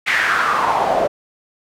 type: noise with band-pass filter sweep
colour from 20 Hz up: pink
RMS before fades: -17 dBFS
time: 0.06-1.08 s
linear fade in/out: 20 ms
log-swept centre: 2100 to 590 Hz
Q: 4.2
effects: none